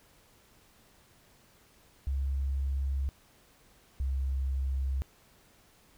sine tone pair in turn, 68.2 / 66.95 Hz, C#2 / C2, -28 / +40 cents, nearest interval unison, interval 32 cents, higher first, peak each -27 dBFS, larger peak neither, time 2.07-3.09 / 4-5.02 s, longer neither, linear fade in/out 0 ms, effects tanh soft clip ceiling -23 dBFS + pink hiss -62 dBFS RMS until 5.97 s

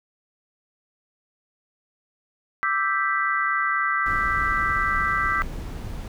sine chord, E minor seventh, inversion third, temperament equal, 1174.7 / 1318.5 / 1568 / 1975.5 Hz, D6 / E6 / G6 / B6, 0 / 0 / 0 / 0 cents, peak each -26 dBFS, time 2.63-5.42 s, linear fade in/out 0 ms
brown noise, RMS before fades -32 dBFS, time 4.06-6.08 s, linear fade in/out 2 ms
effects none

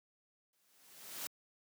white noise with exponential growth, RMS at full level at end -40 dBFS, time 0.53-1.27 s, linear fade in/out 2 ms, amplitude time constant 160 ms, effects high-pass 150 Hz 12 dB/octave

